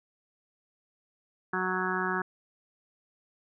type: harmonic tone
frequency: 185 Hz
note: F#3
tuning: in tune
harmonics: 1 / 2 / 4 / 5 / 6 / 7 / 8 / 9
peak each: -36 / -34 / -39 / -37 / -36 / -36 / -35 / -34 dBFS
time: 1.53-2.22 s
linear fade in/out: 5 ms
effects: none